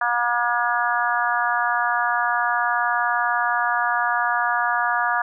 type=harmonic tone; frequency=239.6 Hz; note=A#3; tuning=48 cents sharp; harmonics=3 / 4 / 5 / 6 / 7; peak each=-25 / -25 / -25 / -25 / -25 dBFS; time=0.01-5.22 s; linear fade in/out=5 ms; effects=none